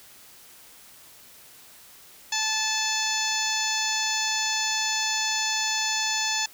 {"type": "harmonic tone with a mistuned harmonic", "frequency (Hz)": 872, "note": "A5", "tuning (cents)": -16, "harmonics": [1, 2, 3, 4, 5, 6, 7, 8], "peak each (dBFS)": [-32, -32, -32, -32, -32, -32, -32, -32], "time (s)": [2.32, 6.46], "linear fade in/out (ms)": 5, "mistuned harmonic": 7, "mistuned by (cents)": 23, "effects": ["white hiss -50 dBFS RMS until 6.53 s"]}